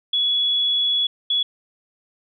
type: tone bursts at uneven times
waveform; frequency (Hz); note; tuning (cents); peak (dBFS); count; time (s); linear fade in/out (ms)
sine; 3384; G#7; +32; -17; 2; 0.13-1.07 / 1.3-1.43; 5
effects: none

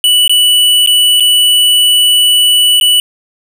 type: tone with dropouts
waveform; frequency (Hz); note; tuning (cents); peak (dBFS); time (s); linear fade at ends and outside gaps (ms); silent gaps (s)
square; 2960; F#7; 0; -6; 0.04-3; 1; 0.278-0.295 / 0.862-0.873 / 1.199-1.205 / 2.8-2.811
effects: none

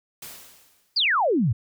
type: noise with exponential decay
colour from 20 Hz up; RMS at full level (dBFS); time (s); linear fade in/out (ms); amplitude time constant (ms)
white; -37; 0.22-1.1; 5; 190
type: exponential sweep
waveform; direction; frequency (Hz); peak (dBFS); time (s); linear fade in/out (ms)
sine; down; 5030 to 98; -18; 0.96-1.53; 10
effects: none

